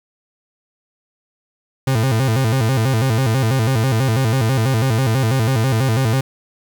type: tone with vibrato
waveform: 40% pulse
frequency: 121.5 Hz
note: B2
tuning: 28 cents flat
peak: -13 dBFS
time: 1.87-6.21 s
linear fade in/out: 5 ms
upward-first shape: square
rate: 6.1 Hz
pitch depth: 160 cents each way
effects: 7-bit